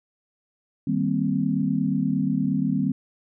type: chord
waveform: sine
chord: C minor seventh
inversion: first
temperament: equal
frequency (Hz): 155.56 / 196 / 233.1 / 261.6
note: Eb3 / G3 / Bb3 / C4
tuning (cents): 0 / 0 / 0 / 0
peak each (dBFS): -27 / -25 / -28 / -25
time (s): 0.87-2.92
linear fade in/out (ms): 5
effects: none